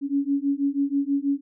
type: beating tone pair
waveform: sine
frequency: 277.2 / 283.4 Hz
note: C#4 / C#4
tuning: 0 / +38 cents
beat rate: 6.2 Hz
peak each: -24 dBFS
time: 0.01-1.41 s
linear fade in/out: 50 ms
effects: none